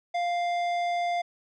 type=tone with tanh clipping; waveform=sine; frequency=698.5 Hz; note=F5; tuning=in tune; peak=-27 dBFS; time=0.14-1.22 s; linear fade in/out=10 ms; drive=13 dB; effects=none